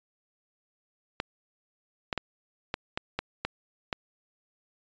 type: clicks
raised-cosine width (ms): 0.3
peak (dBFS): -13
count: 8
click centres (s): 1.201 / 2.128 / 2.177 / 2.741 / 2.975 / 3.19 / 3.45 / 3.928
effects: resampled to 16000 Hz